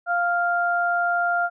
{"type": "tone pair together", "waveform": "sine", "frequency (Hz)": [698.5, 1396.9], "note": ["F5", "F6"], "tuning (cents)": [0, 0], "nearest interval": "octave", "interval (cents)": 1200, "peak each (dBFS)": -22, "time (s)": [0.06, 1.5], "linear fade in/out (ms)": 50, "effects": []}